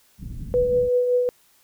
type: low-pass noise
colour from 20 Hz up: pink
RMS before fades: -33 dBFS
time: 0.18-0.9 s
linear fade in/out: 50 ms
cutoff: 210 Hz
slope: 24 dB/octave
type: tone with tremolo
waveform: sine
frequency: 493.9 Hz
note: B4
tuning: in tune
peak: -15 dBFS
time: 0.54-1.29 s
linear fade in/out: 0 ms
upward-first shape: triangle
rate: 5.3 Hz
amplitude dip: 45%
effects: white hiss -59 dBFS RMS until 1.63 s